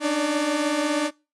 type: tone cluster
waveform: sawtooth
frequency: 284.6 / 301 / 576 Hz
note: C#4 / D4 / D5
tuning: +46 / +43 / -34 cents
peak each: -27 / -19 / -24 dBFS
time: 0-1.11 s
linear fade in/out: 50 ms
effects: noise-tail reverb RT60 0.3 s tail -24 dB re dry + resampled to 24000 Hz